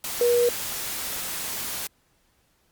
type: tone in noise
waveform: sine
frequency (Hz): 480.6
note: B4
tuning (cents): -47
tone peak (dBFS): -17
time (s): 0.21-0.49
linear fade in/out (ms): 2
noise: white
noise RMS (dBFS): -31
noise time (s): 0.04-1.87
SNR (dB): +11
effects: pink hiss -66 dBFS RMS until 2.71 s + Opus 48 kbps